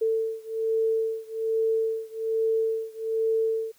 sine beating tone pair, 445.9 / 447.1 Hz, A4 / A4, +23 / +28 cents, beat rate 1.2 Hz, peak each -26 / -27 dBFS, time 0.01-3.72 s, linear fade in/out 10 ms, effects white hiss -61 dBFS RMS until 3.78 s

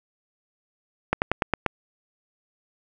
slowing click train, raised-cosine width 0.5 ms, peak -5 dBFS, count 6, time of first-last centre 1.13-1.663 s, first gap 89 ms, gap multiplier 1.09, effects none

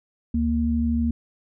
sine tone pair together, 73.42 / 233.1 Hz, D2 / A#3, 0 / 0 cents, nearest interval octave + minor sixth, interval 2000 cents, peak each -24 / -21 dBFS, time 0.34-1.11 s, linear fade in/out 5 ms, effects none

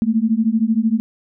sine beating tone pair, 216.8 / 229.8 Hz, A3 / A#3, -25 / -25 cents, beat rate 13 Hz, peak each -17 dBFS, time 0.02-1 s, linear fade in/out 0 ms, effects none

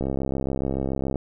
click train, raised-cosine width 2 ms, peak -13 dBFS, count 78, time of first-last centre 0.01-1.158 s, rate 67.1 Hz, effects none

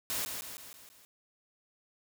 white noise with echo, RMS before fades -34 dBFS, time 0.1-0.25 s, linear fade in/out 0 ms, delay 160 ms, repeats 5, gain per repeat -5 dB, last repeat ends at 1.05 s, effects none

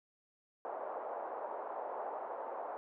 pink band-pass noise, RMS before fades -42 dBFS, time 0.65-2.77 s, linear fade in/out 0 ms, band 540 to 950 Hz, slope 24 dB/octave, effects none

